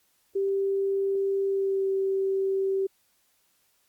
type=tone with pitch glide; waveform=sine; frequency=392 to 386.8 Hz; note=G4 to G4; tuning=0 to -23 cents; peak=-23 dBFS; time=0.35-2.87 s; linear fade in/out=10 ms; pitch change=-23 cents; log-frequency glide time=1.47-1.88 s; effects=white hiss -68 dBFS RMS until 3.88 s + Opus 48 kbps